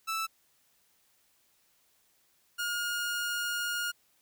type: tone pair in turn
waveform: sawtooth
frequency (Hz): 1318.5 / 1426.1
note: E6 / F6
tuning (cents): 0 / +36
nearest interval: minor second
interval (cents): 136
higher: second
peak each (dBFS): -27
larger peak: neither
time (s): 0.07-0.27 / 2.58-3.92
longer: second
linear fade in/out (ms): 20
effects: white hiss -69 dBFS RMS until 4.21 s